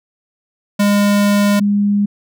square / sine tone pair in turn, 203.8 / 203.8 Hz, G#3 / G#3, -32 / -32 cents, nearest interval unison, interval 0 cents, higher neither, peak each -11 dBFS, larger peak neither, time 0.79-1.6 / 1.6-2.06 s, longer first, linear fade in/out 10 ms, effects none

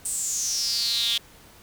sawtooth tone with high-pass filter sweep, 233.1 Hz, A#3, in tune, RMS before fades -26 dBFS, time 0.05-1.18 s, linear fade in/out 5 ms, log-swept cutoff 8600 to 3300 Hz, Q 8.1, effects pink hiss -51 dBFS RMS until 1.62 s

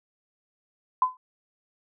sine tone with exponential decay, 1017 Hz, C6, 50 cents flat, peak -14 dBFS, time 1.02-1.17 s, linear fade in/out 2 ms, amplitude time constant 31 ms, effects none

